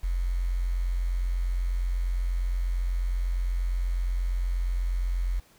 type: tone with quantisation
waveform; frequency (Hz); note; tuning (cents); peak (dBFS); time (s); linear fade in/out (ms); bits
sine; 44.21; F1; +22; -24; 0.03-5.4; 10; 8
effects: pink hiss -59 dBFS RMS until 5.58 s